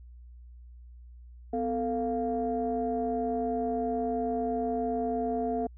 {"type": "tone cluster", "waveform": "sine", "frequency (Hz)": [251.2, 445.3, 698], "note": ["B3", "A4", "F5"], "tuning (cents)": [30, 21, -1], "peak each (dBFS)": -31, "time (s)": [1.53, 5.67], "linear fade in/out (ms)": 5, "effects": ["tanh soft clip ceiling -19 dBFS", "added 60 Hz sine -46 dBFS peak until 5.77 s"]}